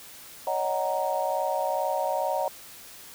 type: chord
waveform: sine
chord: D# minor seventh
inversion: third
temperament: just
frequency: 560 / 622.3 / 746.7 / 933.4 Hz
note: C#5 / D#5 / F#5 / A#5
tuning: +18 / 0 / +16 / +2 cents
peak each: -30 dBFS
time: 0.47-2.48 s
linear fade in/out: 2 ms
effects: white hiss -46 dBFS RMS until 3.14 s